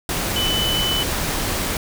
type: tone in noise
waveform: sine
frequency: 3000 Hz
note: F#7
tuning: 23 cents sharp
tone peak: -20 dBFS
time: 0.36-1.03 s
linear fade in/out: 2 ms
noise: pink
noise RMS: -23 dBFS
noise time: 0.09-1.77 s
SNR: 0 dB
effects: none